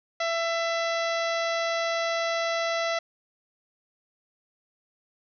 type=harmonic tone; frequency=668 Hz; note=E5; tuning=23 cents sharp; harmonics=1 / 2 / 3 / 4 / 5 / 6 / 7 / 8 / 9; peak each=-27 / -32 / -32 / -39 / -39 / -39 / -43 / -43 / -43 dBFS; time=0.2-2.99 s; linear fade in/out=5 ms; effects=none